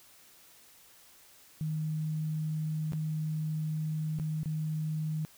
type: tone with dropouts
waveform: sine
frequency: 155.56 Hz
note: D#3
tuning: in tune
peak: -30 dBFS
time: 1.61-5.25 s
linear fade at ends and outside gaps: 0 ms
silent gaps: 2.922-2.933 / 4.188-4.198 / 4.432-4.458 s
effects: white hiss -58 dBFS RMS until 5.37 s